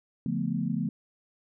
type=chord; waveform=sine; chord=B half-diminished seventh; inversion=first; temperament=equal with one note detuned; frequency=143.4 / 174.61 / 220 / 246.9 Hz; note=D3 / F3 / A3 / B3; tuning=-41 / 0 / 0 / 0 cents; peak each=-34 / -31 / -31 / -33 dBFS; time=0.26-0.89 s; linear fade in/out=2 ms; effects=none